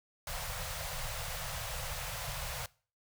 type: band-stop noise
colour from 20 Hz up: pink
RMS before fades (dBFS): -39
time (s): 0.27-2.66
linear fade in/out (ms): 2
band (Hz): 160 to 490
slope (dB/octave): 96
effects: noise-tail reverb RT60 0.4 s tail -22 dB re dry